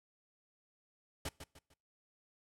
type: noise with echo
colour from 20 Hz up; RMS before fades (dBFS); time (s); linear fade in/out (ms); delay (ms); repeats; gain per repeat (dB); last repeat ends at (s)
pink; -39; 1.25-1.29; 5; 150; 3; -9; 1.74
effects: noise-tail reverb RT60 0.5 s tail -25 dB re dry + low-pass 11000 Hz 12 dB/octave